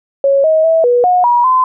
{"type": "tone with pitch steps", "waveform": "sine", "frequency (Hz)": [552, 633, 651, 486.6, 724, 962, 1026], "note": ["C#5", "D#5", "E5", "B4", "F#5", "B5", "C6"], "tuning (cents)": [-7, 30, -22, -26, -38, -46, -34], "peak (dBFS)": -7, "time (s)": [0.24, 1.64], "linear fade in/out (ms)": 2, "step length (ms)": 200, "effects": []}